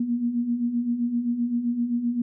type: beating tone pair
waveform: sine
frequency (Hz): 233.1 / 240.8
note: A#3 / B3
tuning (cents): 0 / -44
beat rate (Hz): 7.7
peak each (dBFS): -30 / -23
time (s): 0-2.22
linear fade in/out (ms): 5
effects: none